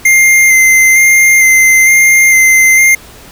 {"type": "tone with vibrato", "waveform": "square", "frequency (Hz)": 2093, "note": "C7", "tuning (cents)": 0, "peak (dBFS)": -4, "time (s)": [0.05, 2.95], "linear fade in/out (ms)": 5, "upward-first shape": "square", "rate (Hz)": 1.1, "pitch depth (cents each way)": 14, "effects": ["pink hiss -35 dBFS RMS until 3.31 s"]}